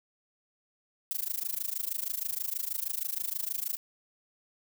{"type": "noise with amplitude modulation", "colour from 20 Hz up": "violet", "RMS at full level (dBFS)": -30, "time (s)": [1.11, 3.77], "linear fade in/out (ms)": 0, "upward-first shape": "sine", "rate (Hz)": 26.3, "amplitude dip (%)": 95, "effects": []}